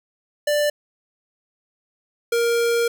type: tone pair in turn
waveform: square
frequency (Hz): 590 / 468.3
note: D5 / A#4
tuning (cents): +8 / +8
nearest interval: major third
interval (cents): 400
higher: first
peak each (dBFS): -18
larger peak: neither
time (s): 0.47-0.7 / 2.32-2.88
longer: second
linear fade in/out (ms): 5
effects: none